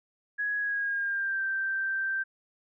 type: tone with pitch glide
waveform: sine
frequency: 1669 to 1566.3 Hz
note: G#6 to G6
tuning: +8 to -2 cents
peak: -27 dBFS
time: 0.38-2.24 s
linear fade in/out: 20 ms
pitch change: -110 cents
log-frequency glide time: 0.58-1.43 s
effects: none